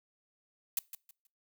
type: noise with echo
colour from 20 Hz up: blue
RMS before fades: -31 dBFS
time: 0.77-0.79 s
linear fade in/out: 2 ms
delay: 160 ms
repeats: 3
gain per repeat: -12 dB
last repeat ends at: 1.27 s
effects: noise-tail reverb RT60 0.3 s tail -23 dB re dry